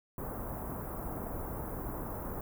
pink band-stop noise, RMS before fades -39 dBFS, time 0.18-2.41 s, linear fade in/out 2 ms, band 1200 to 14000 Hz, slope 24 dB/octave, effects none

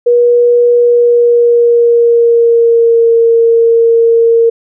sine tone with pitch glide, 481 to 460.9 Hz, B4 to A#4, -46 to -20 cents, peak -4 dBFS, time 0.06-4.5 s, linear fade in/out 10 ms, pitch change -74 cents, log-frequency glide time 0.73-3.13 s, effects none

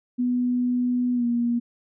sine tone with pitch glide, 246.9 to 237.8 Hz, B3 to A#3, 0 to +35 cents, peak -20 dBFS, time 0.18-1.6 s, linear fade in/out 20 ms, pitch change -65 cents, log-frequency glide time 1.14-1.25 s, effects none

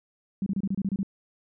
sine tone bursts, 195 Hz, G3, 9 cents flat, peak -24 dBFS, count 9, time 0.42-1.031 s, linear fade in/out 2 ms, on 43 ms, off 28 ms, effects none

